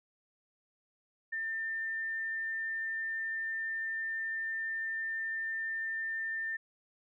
sine tone, 1797 Hz, A6, 36 cents sharp, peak -33 dBFS, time 1.32-6.57 s, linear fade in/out 10 ms, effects none

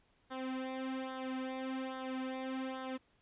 sawtooth tone with flanger, 261.1 Hz, C4, 3 cents flat, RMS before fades -40 dBFS, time 0.3-2.98 s, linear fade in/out 20 ms, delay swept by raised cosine 0.38 to 3.18 ms, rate 1.2 Hz, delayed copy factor -0.8, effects pink hiss -72 dBFS RMS until 3.21 s + resampled to 8000 Hz

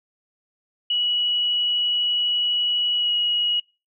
sine tone with pitch glide, 2928 to 2903 Hz, F#7 to F#7, -19 to -34 cents, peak -19 dBFS, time 0.9-3.6 s, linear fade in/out 5 ms, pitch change -15 cents, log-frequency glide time 2.95-3.11 s, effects noise-tail reverb RT60 0.3 s tail -26 dB re dry

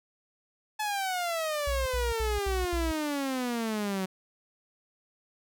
sawtooth exponential sweep, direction down, 864 to 185.5 Hz, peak -25 dBFS, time 0.79-4.06 s, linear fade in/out 10 ms
sine tone bursts, 59.9 Hz, A#1, 48 cents sharp, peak -29 dBFS, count 5, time 1.67-2.916 s, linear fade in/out 5 ms, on 190 ms, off 74 ms
effects none

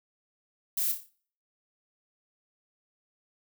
violet noise with echo, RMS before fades -29 dBFS, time 0.77-0.92 s, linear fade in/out 5 ms, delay 29 ms, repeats 6, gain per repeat -6 dB, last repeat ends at 1.094 s, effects noise-tail reverb RT60 0.5 s tail -22 dB re dry

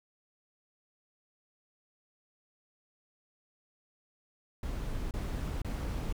brown noise bursts, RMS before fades -35 dBFS, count 3, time 4.63-6.126 s, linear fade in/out 2 ms, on 480 ms, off 28 ms, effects none

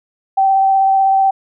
sine tone with vibrato, 775 Hz, G5, 20 cents flat, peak -9 dBFS, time 0.37-1.31 s, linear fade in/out 10 ms, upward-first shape triangle, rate 16 Hz, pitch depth 14 cents each way, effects none

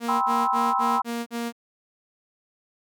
sawtooth tone bursts, 234.7 Hz, A#3, 12 cents sharp, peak -23 dBFS, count 6, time 0-1.525 s, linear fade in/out 50 ms, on 220 ms, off 41 ms
sine chord, C major seventh, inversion second, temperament just, 784.9 / 981.1 / 1046.5 / 1308.1 Hz, G5 / B5 / C6 / E6, +2 / -12 / 0 / -14 cents, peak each -26 dBFS, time 0.08-1.02 s, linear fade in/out 10 ms
effects none

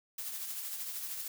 blue noise with tremolo, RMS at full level -38 dBFS, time 0.18-1.28 s, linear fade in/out 5 ms, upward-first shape triangle, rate 13 Hz, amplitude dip 45%, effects none

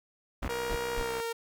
brown noise bursts, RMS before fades -33 dBFS, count 3, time 0.42-1.032 s, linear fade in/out 10 ms, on 64 ms, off 210 ms
click train, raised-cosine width 0.5 ms, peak -22 dBFS, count 50, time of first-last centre 0.43-1.2 s, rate 63.6 Hz
sawtooth tone with pitch glide, 472.5 to 461.2 Hz, A#4 to A#4, +23 to -19 cents, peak -28 dBFS, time 0.49-1.33 s, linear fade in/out 10 ms, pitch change -42 cents, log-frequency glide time 0.94-1.13 s
effects none

